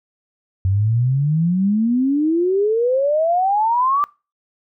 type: exponential sweep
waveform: sine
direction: up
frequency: 92.5 to 1187 Hz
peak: -14 dBFS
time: 0.65-4.04 s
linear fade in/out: 0 ms
effects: noise-tail reverb RT60 0.3 s tail -23 dB re dry